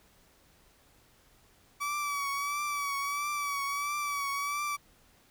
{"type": "tone with vibrato", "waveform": "30% pulse", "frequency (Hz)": 1145, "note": "D6", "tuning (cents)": -44, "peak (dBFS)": -28, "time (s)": [1.8, 4.77], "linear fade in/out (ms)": 20, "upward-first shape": "triangle", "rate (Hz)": 1.5, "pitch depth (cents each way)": 52, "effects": ["pink hiss -63 dBFS RMS until 5.3 s"]}